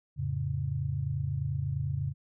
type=chord; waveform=sine; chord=F augmented; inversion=none; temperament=equal with one note detuned; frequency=87 / 110 / 138.59 Hz; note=F2 / A2 / C#3; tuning=-6 / 0 / 0 cents; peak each=-35 / -35 / -31 dBFS; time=0.16-2.14 s; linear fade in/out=50 ms; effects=none

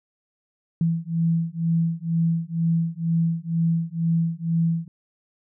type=beating tone pair; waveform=sine; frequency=164.81 / 166.91 Hz; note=E3 / E3; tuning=0 / +22 cents; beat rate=2.1 Hz; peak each=-23 dBFS; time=0.81-4.88 s; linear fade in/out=2 ms; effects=none

